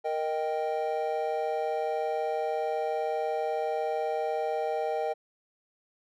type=chord; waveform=triangle; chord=Eb major; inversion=second; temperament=equal; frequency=466.2 / 622.3 / 784 Hz; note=Bb4 / Eb5 / G5; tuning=0 / 0 / 0 cents; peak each=-30 dBFS; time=0.04-5.14 s; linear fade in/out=20 ms; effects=none